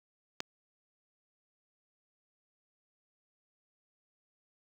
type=click; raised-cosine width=0.2 ms; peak=-16 dBFS; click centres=0.404 s; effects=high-pass 150 Hz 12 dB/octave + 8-bit